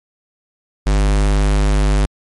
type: tone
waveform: square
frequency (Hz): 50.4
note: G1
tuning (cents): +49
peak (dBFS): -12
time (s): 0.86-2.06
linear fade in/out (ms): 10
effects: MP3 48 kbps